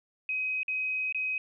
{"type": "tone with dropouts", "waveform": "sine", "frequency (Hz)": 2526, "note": "D#7", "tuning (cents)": 26, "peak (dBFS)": -28, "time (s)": [0.29, 1.38], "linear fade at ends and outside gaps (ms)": 2, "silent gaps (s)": [[0.632, 0.681], [1.125, 1.146]], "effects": []}